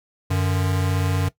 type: tone pair together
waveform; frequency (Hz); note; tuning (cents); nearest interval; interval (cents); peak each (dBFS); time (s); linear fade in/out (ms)
square; 94.05 / 149.3; F#2 / D3; +29 / +29; minor sixth; 800; -21 / -26; 0.3-1.29; 10
effects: noise-tail reverb RT60 0.1 s tail -17 dB re dry